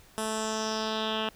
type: tone with low-pass filter sweep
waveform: 10% pulse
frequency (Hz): 218.7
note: A3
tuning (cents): -10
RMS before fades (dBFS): -31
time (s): 0.18-1.29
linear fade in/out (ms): 0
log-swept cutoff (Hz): 10000 to 2800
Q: 3.5
effects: pink hiss -56 dBFS RMS until 1.35 s